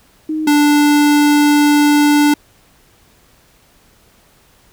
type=tone pair in turn; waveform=sine / square; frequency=311.1 / 293.6 Hz; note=D#4 / D4; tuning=0 / 0 cents; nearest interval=minor second; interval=100 cents; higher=first; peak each=-16 / -9 dBFS; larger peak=second; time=0.29-0.47 / 0.47-2.34 s; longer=second; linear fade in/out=5 ms; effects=pink hiss -51 dBFS RMS until 4.72 s